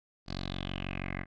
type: tone with low-pass filter sweep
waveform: 10% pulse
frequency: 46.2 Hz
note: F#1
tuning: 2 cents flat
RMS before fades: -37 dBFS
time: 0.26-1.26 s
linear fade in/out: 50 ms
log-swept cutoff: 4700 to 1900 Hz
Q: 5.7
effects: none